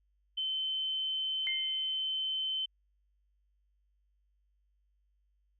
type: tone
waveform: sine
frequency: 3072 Hz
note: G7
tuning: 36 cents flat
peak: -31 dBFS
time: 0.37-2.66 s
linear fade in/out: 10 ms
type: tone with exponential decay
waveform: sine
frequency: 2100 Hz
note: C7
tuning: 6 cents sharp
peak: -32 dBFS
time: 1.47-2.03 s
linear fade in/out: 0 ms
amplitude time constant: 120 ms
effects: added 50 Hz sine -70 dBFS peak until 5.59 s